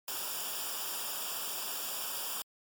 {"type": "noise with comb filter", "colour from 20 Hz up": "white", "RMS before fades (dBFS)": -37, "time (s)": [0.08, 2.42], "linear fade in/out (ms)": 2, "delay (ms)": 0.48, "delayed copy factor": -0.85, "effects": ["MP3 96 kbps"]}